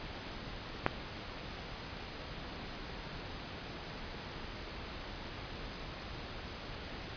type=click; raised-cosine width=0.5 ms; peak=-11 dBFS; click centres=0.864 s; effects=pink hiss -44 dBFS RMS until 7.16 s + resampled to 11025 Hz